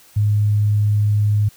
sine tone, 104.4 Hz, G#2, 10 cents sharp, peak -13 dBFS, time 0.16-1.49 s, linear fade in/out 10 ms, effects white hiss -49 dBFS RMS until 1.56 s

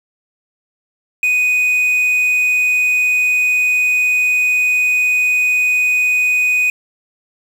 triangle tone with quantisation, 2489 Hz, D#7, in tune, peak -10 dBFS, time 1.23-6.7 s, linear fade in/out 2 ms, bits 6, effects none

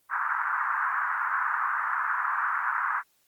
white band-pass noise, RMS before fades -28 dBFS, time 0.09-3.03 s, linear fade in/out 50 ms, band 980 to 1600 Hz, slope 48 dB/octave, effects white hiss -68 dBFS RMS until 3.27 s + Opus 24 kbps

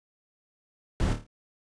brown noise with echo, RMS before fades -26 dBFS, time 1-1.13 s, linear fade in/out 0 ms, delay 27 ms, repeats 5, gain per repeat -6 dB, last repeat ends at 1.265 s, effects resampled to 22050 Hz

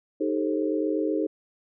sine chord, A half-diminished seventh, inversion second, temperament equal with one note detuned, 311.1 / 392 / 440 / 532.4 Hz, Eb4 / G4 / A4 / C5, 0 / 0 / 0 / +30 cents, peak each -26 / -30 / -29 / -32 dBFS, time 0.2-1.27 s, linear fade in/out 10 ms, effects none

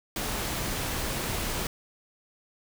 pink noise, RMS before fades -31 dBFS, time 0.16-1.67 s, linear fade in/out 2 ms, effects none

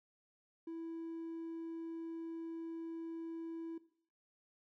triangle tone, 329.6 Hz, E4, in tune, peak -39 dBFS, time 0.67-3.78 s, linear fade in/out 5 ms, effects noise-tail reverb RT60 0.5 s tail -18 dB re dry + tanh soft clip ceiling -36 dBFS

